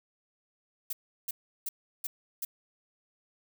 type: noise bursts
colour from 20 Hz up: violet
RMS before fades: -34 dBFS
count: 5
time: 0.9-2.45 s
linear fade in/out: 5 ms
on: 30 ms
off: 350 ms
effects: none